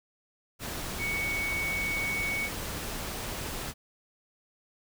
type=tone in noise; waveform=sine; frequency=2231 Hz; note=C#7; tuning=11 cents sharp; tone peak=-29 dBFS; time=0.98-2.5 s; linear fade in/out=50 ms; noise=pink; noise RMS=-36 dBFS; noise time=0.59-3.74 s; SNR=+4 dB; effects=none